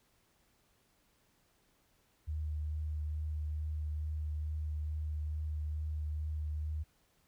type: tone with vibrato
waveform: sine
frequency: 76.4 Hz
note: D#2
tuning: 31 cents flat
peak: -34 dBFS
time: 2.27-6.84 s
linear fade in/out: 20 ms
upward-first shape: triangle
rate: 2.3 Hz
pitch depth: 17 cents each way
effects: pink hiss -72 dBFS RMS until 7.27 s